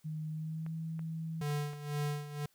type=tone with pitch glide; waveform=sine; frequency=155.56 to 161.7 Hz; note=D#3 to E3; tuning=0 to -33 cents; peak=-36 dBFS; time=0.04-1.43 s; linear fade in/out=20 ms; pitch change=+67 cents; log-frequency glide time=0.3-0.73 s
type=clicks; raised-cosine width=0.5 ms; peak=-37 dBFS; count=4; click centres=0.664 / 0.993 / 1.504 / 1.733 s
type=tone with tremolo; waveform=square; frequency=146.83 Hz; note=D3; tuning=in tune; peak=-32 dBFS; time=1.41-2.46 s; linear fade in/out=5 ms; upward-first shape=sine; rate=2 Hz; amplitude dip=75%
effects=white hiss -71 dBFS RMS until 2.54 s